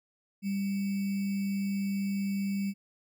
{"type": "tone with sample-and-hold", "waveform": "sine", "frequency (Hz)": 197.7, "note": "G3", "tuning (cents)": 15, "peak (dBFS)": -28, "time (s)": [0.42, 2.74], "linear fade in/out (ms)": 50, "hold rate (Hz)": 2450, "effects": []}